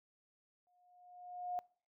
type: tone with exponential growth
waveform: sine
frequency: 717 Hz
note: F5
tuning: 45 cents sharp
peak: -35 dBFS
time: 0.67-1.59 s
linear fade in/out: 0 ms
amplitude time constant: 200 ms
effects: noise-tail reverb RT60 0.5 s tail -25 dB re dry